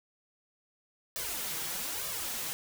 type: noise with flanger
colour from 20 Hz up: white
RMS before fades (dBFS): -36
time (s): 1.16-2.53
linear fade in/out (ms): 0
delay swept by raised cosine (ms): 1.7 to 6.3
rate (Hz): 1.1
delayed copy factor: +0.9
effects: none